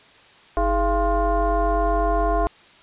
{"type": "tone with frequency modulation", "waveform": "sine", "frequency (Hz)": 318.9, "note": "D#4", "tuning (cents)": 43, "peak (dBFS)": -17, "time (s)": [0.57, 2.47], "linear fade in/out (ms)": 0, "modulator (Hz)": 367, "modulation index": 1.9, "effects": ["white hiss -50 dBFS RMS until 2.82 s", "resampled to 8000 Hz"]}